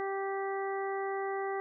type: harmonic tone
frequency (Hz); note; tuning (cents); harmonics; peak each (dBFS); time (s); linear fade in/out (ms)
390.9; G4; -5; 1 / 2 / 3 / 4 / 5; -34 / -37 / -42 / -47 / -43; 0-1.6; 0
effects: none